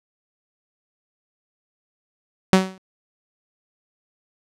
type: tone with exponential decay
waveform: sawtooth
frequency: 188.5 Hz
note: F#3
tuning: 32 cents sharp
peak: -4 dBFS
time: 2.53-2.78 s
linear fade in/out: 0 ms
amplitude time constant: 54 ms
effects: low-pass 8000 Hz 12 dB/octave